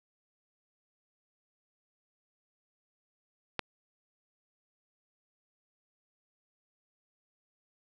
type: click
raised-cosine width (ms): 0.3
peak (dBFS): -14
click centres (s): 3.593
effects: none